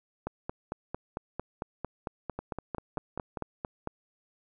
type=two click trains; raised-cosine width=1 ms; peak=-21 / -19 dBFS; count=6 / 17; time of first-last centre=2.39-3.372 / 0.27-3.874 s; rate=5.09 / 4.44 Hz; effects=none